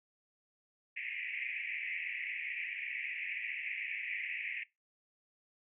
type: band-pass noise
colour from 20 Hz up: white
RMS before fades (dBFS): -40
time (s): 0.96-4.64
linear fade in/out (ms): 10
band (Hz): 1900 to 2600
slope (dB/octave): 96
effects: noise-tail reverb RT60 0.2 s tail -20 dB re dry